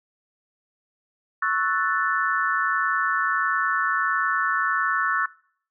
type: chord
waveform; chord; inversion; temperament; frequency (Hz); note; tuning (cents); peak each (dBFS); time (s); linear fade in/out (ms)
sine; F# minor seventh; second; equal; 1108.7 / 1318.5 / 1480 / 1760; C#6 / E6 / F#6 / A6; 0 / 0 / 0 / 0; -26; 1.42-5.26; 5
effects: noise-tail reverb RT60 0.6 s tail -23 dB re dry